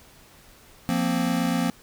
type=chord; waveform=square; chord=F suspended fourth; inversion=none; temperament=equal; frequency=174.61 / 233.1 / 261.6 Hz; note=F3 / Bb3 / C4; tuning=0 / 0 / 0 cents; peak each=-27 dBFS; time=0.89-1.7 s; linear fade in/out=0 ms; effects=pink hiss -52 dBFS RMS until 1.82 s